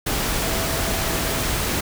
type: tone in noise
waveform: sine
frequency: 659.3 Hz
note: E5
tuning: in tune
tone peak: -32 dBFS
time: 0.41-1.42 s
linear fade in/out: 10 ms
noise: pink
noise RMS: -23 dBFS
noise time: 0.06-1.81 s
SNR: -12 dB
effects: none